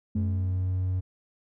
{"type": "tone with exponential decay", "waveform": "sine", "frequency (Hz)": 215.5, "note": "A3", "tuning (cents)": -36, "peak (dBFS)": -25, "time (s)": [0.15, 0.89], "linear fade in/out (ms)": 5, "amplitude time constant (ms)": 160}
{"type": "tone", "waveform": "triangle", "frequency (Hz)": 92.6, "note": "F#2", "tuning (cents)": 2, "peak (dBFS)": -22, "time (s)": [0.15, 1.01], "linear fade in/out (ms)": 20}
{"effects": ["tanh soft clip ceiling -18 dBFS"]}